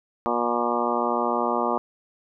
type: harmonic tone with a mistuned harmonic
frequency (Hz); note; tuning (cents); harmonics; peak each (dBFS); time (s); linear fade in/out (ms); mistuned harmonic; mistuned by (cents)
119.6; A#2; +45; 2 / 3 / 4 / 5 / 6 / 7 / 8 / 9 / 10; -30 / -30 / -30 / -30 / -30 / -30 / -30 / -30 / -30; 0.26-1.78; 0; 9; +21
effects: none